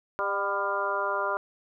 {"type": "harmonic tone with a mistuned harmonic", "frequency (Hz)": 199.8, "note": "G3", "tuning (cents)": 33, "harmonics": [2, 3, 4, 5, 6, 7], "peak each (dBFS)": [-35, -32, -38, -31, -32, -32], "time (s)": [0.19, 1.37], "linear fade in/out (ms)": 0, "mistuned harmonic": 4, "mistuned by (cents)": -53, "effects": []}